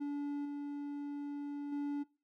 triangle tone with level steps, 287.6 Hz, D4, 36 cents flat, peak -33 / -36 / -32 dBFS, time 0-2.04 s, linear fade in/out 20 ms, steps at 0.45 / 1.72 s, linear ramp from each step 5 ms, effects noise-tail reverb RT60 0.3 s tail -20 dB re dry

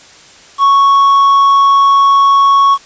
triangle tone with quantisation, 1108.7 Hz, C#6, in tune, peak -3 dBFS, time 0.58-2.78 s, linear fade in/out 50 ms, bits 5, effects white hiss -39 dBFS RMS until 2.85 s + resampled to 16000 Hz

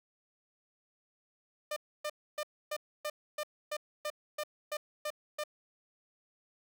sawtooth tone bursts, 601 Hz, D5, 40 cents sharp, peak -30 dBFS, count 12, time 1.71-5.438 s, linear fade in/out 5 ms, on 54 ms, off 280 ms, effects none

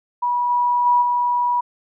sine tone with level steps, 972 Hz, B5, 28 cents flat, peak -17 / -15 / -12 / -16 dBFS, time 0.22-1.61 s, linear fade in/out 10 ms, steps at 0.49 / 0.85 / 1.01 s, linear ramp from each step 20 ms, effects none

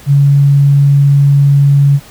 sine tone, 141 Hz, C#3, 30 cents sharp, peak -4 dBFS, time 0.06-2 s, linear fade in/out 50 ms, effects pink hiss -37 dBFS RMS until 2.1 s

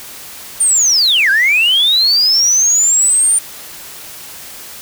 sine linear two-way sweep, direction down then up, 9110 to 1536 to 9110 Hz, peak -7 dBFS, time 0.6-3.39 s, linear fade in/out 10 ms, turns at 1.3 s, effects tanh soft clip ceiling -5 dBFS + white hiss -32 dBFS RMS until 4.81 s

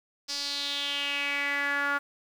sawtooth tone with band-pass filter sweep, 284.1 Hz, C#4, 43 cents sharp, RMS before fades -30 dBFS, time 0.28-1.99 s, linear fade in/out 20 ms, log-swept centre 5100 to 1400 Hz, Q 4.6, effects 9-bit

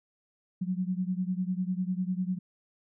sine beating tone pair, 180.4 / 190.4 Hz, F#3 / F#3, -44 / +50 cents, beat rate 10 Hz, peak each -30 / -32 dBFS, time 0.61-2.39 s, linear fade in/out 10 ms, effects none

